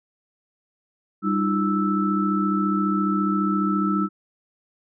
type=tone cluster; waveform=sine; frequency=196.3 / 305.4 / 340 / 1316 Hz; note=G3 / D#4 / F4 / E6; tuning=+3 / -32 / -46 / -3 cents; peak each=-22 / -25 / -31 / -25 dBFS; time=1.22-4.09 s; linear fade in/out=50 ms; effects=none